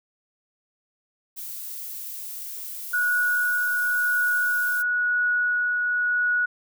violet noise, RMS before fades -35 dBFS, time 1.36-4.83 s, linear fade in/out 20 ms
sine tone with tremolo, 1462 Hz, F#6, 21 cents flat, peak -19 dBFS, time 2.93-6.46 s, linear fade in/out 10 ms, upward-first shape triangle, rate 0.96 Hz, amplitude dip 25%
effects none

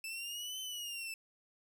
sawtooth exponential two-way sweep, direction up then down, 2631 to 3073 to 2631 Hz, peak -37 dBFS, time 0.04-1.14 s, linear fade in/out 2 ms, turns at 0.6 s, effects none

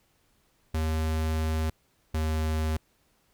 square tone pair in turn, 79.1 / 78.55 Hz, D#2 / D#2, +29 / +17 cents, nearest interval unison, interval 12 cents, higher first, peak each -26 dBFS, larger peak neither, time 0.74-1.7 / 2.14-2.77 s, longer first, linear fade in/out 5 ms, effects pink hiss -68 dBFS RMS until 3.33 s

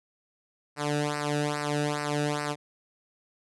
sawtooth tone with flanger, 147.5 Hz, D3, 8 cents sharp, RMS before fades -29 dBFS, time 0.76-2.56 s, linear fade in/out 50 ms, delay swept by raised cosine 0.29 to 0.95 ms, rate 2.4 Hz, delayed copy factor -0.95, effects resampled to 24000 Hz

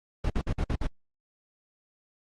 brown noise bursts, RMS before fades -26 dBFS, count 6, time 0.24-0.87 s, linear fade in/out 5 ms, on 60 ms, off 54 ms, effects low-pass 6000 Hz 12 dB/octave + Opus 32 kbps

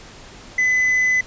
triangle tone, 2011 Hz, B6, 31 cents sharp, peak -13 dBFS, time 0.58-1.21 s, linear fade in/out 5 ms, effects pink hiss -41 dBFS RMS until 1.26 s + resampled to 16000 Hz

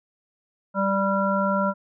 harmonic tone, 196 Hz, G3, in tune, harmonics 1 / 3 / 5 / 7, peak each -24 / -25 / -27 / -26 dBFS, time 0.74-1.74 s, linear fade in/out 50 ms, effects none

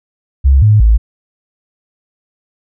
sine tone with pitch steps, 67.7 / 106.3 / 55 Hz, C#2 / G#2 / A1, -40 / +41 / 0 cents, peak -4 dBFS, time 0.44-0.98 s, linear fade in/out 20 ms, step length 180 ms, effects none

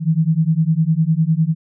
sine beating tone pair, 155.7 / 165.6 Hz, D#3 / E3, +2 / +8 cents, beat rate 9.9 Hz, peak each -16 dBFS, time 0-1.55 s, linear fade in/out 50 ms, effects none

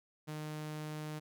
sawtooth tone, 153 Hz, D#3, 29 cents flat, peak -36 dBFS, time 0.27-1.2 s, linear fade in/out 20 ms, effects none

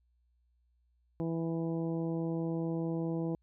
harmonic tone, 164.81 Hz, E3, in tune, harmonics 1 / 2 / 3 / 4 / 5 / 6, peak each -34 / -35 / -40 / -47 / -50 / -54 dBFS, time 1.2-3.35 s, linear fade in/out 0 ms, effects added 60 Hz sine -69 dBFS peak until 3.42 s

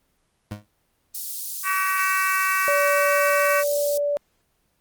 25% pulse tone with exponential decay, 103.83 Hz, G#2, in tune, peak -23 dBFS, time 0.51-0.67 s, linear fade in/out 5 ms, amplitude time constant 34 ms
white high-pass noise, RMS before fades -31 dBFS, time 1.14-3.98 s, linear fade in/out 10 ms, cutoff 4500 Hz, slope 24 dB/octave
harmonic tone, 380 Hz, F#4, 46 cents sharp, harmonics 3 / 4 / 5 / 6 / 7, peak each -23 / -25 / -27 / -29 / -30 dBFS, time 1.63-3.64 s, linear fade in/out 50 ms
sine tone with pitch glide, 576 to 579.3 Hz, D5 to D5, -34 to -24 cents, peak -20 dBFS, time 2.68-4.17 s, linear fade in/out 0 ms, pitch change +10 cents, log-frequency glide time 2.83-3.43 s
effects pink hiss -68 dBFS RMS until 4.8 s + Opus 24 kbps

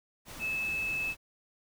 sine tone in noise, 2607 Hz, E7, 20 cents flat, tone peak -30 dBFS, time 0.39-1.15 s, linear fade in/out 50 ms, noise pink, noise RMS -45 dBFS, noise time 0.25-1.17 s, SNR +12 dB, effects none

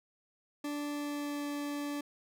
40% pulse tone with pitch glide, 292 to 289.5 Hz, D4 to D4, -10 to -25 cents, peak -34 dBFS, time 0.64-2.01 s, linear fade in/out 5 ms, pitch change -15 cents, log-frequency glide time 0.9-1.46 s, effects none

